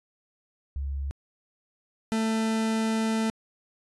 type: tone pair in turn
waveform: sine / 40% pulse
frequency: 69.3 / 222 Hz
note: C#2 / A3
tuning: 0 / +16 cents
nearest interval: octave + minor sixth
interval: 2016 cents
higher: second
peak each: -28 / -23 dBFS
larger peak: second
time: 0.76-1.11 / 2.12-3.3 s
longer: second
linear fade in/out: 0 ms
effects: resampled to 24000 Hz